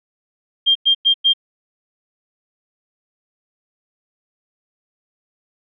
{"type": "tone bursts", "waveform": "sine", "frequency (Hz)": 3196, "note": "G7", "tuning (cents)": 33, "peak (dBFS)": -10, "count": 4, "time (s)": [0.66, 1.336], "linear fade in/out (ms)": 20, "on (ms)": 94, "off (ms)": 100, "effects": []}